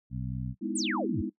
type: harmonic tone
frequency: 63.4 Hz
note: B1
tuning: 46 cents sharp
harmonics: 1 / 2 / 3 / 4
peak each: -39 / -34 / -38 / -43 dBFS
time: 0.1-0.55 s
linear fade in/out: 50 ms
type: chord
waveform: sine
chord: E major seventh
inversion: first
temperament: just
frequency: 206 / 247.2 / 309 / 329.6 Hz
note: G#3 / B3 / D#4 / E4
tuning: -14 / +2 / -12 / 0 cents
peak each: -35 dBFS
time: 0.61-1.3 s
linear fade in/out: 20 ms
type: exponential sweep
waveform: sine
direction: down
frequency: 9970 to 70.8 Hz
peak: -30 dBFS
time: 0.75-1.22 s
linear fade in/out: 10 ms
effects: noise-tail reverb RT60 0.1 s tail -19 dB re dry